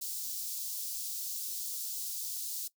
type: high-pass noise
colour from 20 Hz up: white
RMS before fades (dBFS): -38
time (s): 0.01-2.68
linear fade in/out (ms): 10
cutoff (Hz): 4400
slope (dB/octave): 24
effects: noise-tail reverb RT60 0.1 s tail -18 dB re dry